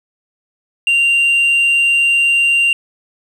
sine tone, 2774 Hz, F7, 12 cents flat, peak -7 dBFS, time 0.87-2.73 s, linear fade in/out 2 ms, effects tanh soft clip ceiling -9 dBFS + 7-bit

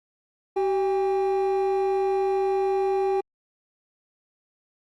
triangle tone pair together, 383.7 / 802.8 Hz, G4 / G5, -37 / +41 cents, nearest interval octave + minor second, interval 1278 cents, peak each -19 / -25 dBFS, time 0.56-3.21 s, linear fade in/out 10 ms, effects tanh soft clip ceiling -14 dBFS + Opus 48 kbps

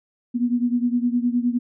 sine beating tone pair, 239.6 / 249.3 Hz, A#3 / B3, +48 / +16 cents, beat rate 9.7 Hz, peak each -20 / -23 dBFS, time 0.34-1.59 s, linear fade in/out 20 ms, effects none

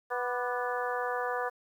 harmonic tone with a mistuned harmonic, 246.9 Hz, B3, in tune, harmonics 2 / 3 / 4 / 5 / 6 / 7, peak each -34 / -36 / -37 / -38 / -39 / -39 dBFS, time 0.1-1.5 s, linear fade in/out 20 ms, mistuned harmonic 5, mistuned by -56 cents, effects 10-bit

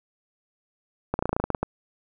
clicks, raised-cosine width 1 ms, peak -10 dBFS, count 12, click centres 1.14 / 1.191 / 1.225 / 1.256 / 1.293 / 1.33 / 1.365 / 1.4 / 1.44 / 1.503 / 1.548 / 1.63 s, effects none

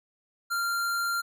square tone, 1387 Hz, F6, 12 cents flat, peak -27 dBFS, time 0.5-1.22 s, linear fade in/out 20 ms, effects none

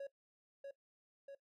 triangle tone with echo, 554.4 Hz, C#5, in tune, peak -40 dBFS, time 0-0.07 s, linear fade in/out 5 ms, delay 640 ms, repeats 2, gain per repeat -3 dB, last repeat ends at 1.35 s, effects noise-tail reverb RT60 0.1 s tail -18 dB re dry

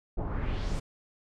brown noise with low-pass filter sweep, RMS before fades -31 dBFS, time 0.17-0.8 s, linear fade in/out 10 ms, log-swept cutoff 670 to 9300 Hz, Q 1.8, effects none

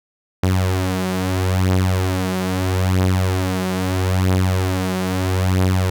sawtooth beating tone pair, 92.5 / 93.27 Hz, F#2 / F#2, 0 / +14 cents, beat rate 0.77 Hz, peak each -17 / -14 dBFS, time 0.43-5.9 s, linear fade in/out 5 ms, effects none

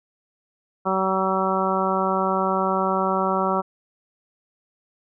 harmonic tone, 190 Hz, F#3, 46 cents sharp, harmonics 1 / 2 / 3 / 4 / 5 / 6 / 7, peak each -27 / -27 / -27 / -27 / -27 / -27 / -27 dBFS, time 0.85-3.62 s, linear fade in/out 20 ms, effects none

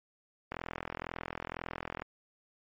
click train, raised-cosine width 0.5 ms, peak -21 dBFS, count 64, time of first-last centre 0.52-2.02 s, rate 42 Hz, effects MP3 48 kbps

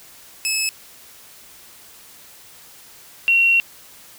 15% pulse / sine tone pair in turn, 2594 / 2736 Hz, E7 / F7, -28 / -36 cents, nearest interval minor second, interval 92 cents, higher second, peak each -12 dBFS, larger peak neither, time 0.45-0.69 / 3.28-3.6 s, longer second, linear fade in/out 0 ms, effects white hiss -45 dBFS RMS until 4.18 s

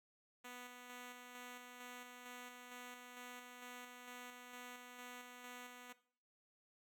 5% pulse tone with tremolo, 246.9 Hz, B3, in tune, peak -39 dBFS, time 0.44-5.93 s, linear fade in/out 10 ms, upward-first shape square, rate 2.2 Hz, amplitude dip 35%, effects noise-tail reverb RT60 0.5 s tail -17 dB re dry

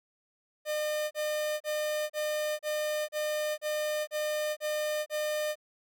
45% pulse tone bursts, 606 Hz, D#5, 46 cents flat, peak -29 dBFS, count 10, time 0.65-5.556 s, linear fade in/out 50 ms, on 460 ms, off 34 ms, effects none

